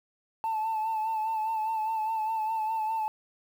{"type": "tone with vibrato", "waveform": "sine", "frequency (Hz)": 880, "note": "A5", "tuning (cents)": 0, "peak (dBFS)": -25, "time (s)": [0.44, 3.08], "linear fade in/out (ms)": 0, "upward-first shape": "sine", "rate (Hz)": 4.9, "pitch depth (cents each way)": 38, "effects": ["tanh soft clip ceiling -25 dBFS", "9-bit"]}